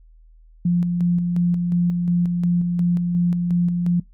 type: tone with tremolo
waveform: sine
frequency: 174.61 Hz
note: F3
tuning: in tune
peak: -15 dBFS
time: 0.65-4 s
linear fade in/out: 5 ms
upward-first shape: square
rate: 2.8 Hz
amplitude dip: 35%
effects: noise-tail reverb RT60 0.2 s tail -24 dB re dry + added 40 Hz sine -46 dBFS peak until 4.13 s